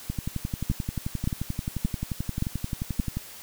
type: two click trains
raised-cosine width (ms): 5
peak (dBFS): -12 / -16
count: 5 / 36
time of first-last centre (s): 0.7-2.999 / 0.1-3.17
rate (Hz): 1.74 / 11.4
effects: white hiss -44 dBFS RMS until 3.42 s